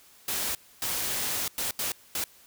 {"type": "noise bursts at uneven times", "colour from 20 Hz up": "white", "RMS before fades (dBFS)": -30, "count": 5, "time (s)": [[0.28, 0.55], [0.82, 1.48], [1.58, 1.71], [1.79, 1.92], [2.15, 2.24]], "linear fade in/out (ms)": 2, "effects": ["white hiss -56 dBFS RMS until 2.46 s"]}